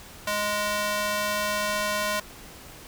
square tone with high-pass filter, 207.7 Hz, G#3, in tune, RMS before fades -27 dBFS, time 0.27-2.2 s, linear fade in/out 5 ms, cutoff 770 Hz, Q 0.8, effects pink hiss -45 dBFS RMS until 2.87 s

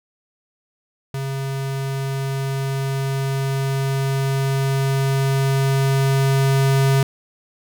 square tone with level ramp, 135.8 Hz, C#3, 35 cents flat, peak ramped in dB -24 to -14 dBFS, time 1.14-7.03 s, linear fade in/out 2 ms, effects none

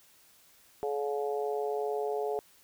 harmonic tone, 142.4 Hz, C#3, 47 cents sharp, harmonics 3 / 4 / 5 / 6, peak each -31 / -39 / -36 / -42 dBFS, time 0.83-2.39 s, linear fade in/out 0 ms, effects white hiss -61 dBFS RMS until 2.63 s

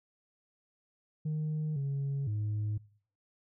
sine tone with pitch steps, 154 / 138.9 / 105.7 Hz, D#3 / C#3 / G#2, -17 / +4 / +31 cents, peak -28 dBFS, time 1.25-2.78 s, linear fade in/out 10 ms, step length 510 ms, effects noise-tail reverb RT60 0.5 s tail -22 dB re dry + tanh soft clip ceiling -29 dBFS

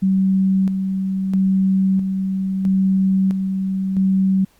sine tone with tremolo, 191 Hz, G3, 45 cents flat, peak -13 dBFS, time 0.02-4.45 s, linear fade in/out 10 ms, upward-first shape square, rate 0.76 Hz, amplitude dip 45%, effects pink hiss -57 dBFS RMS until 4.59 s + Opus 48 kbps

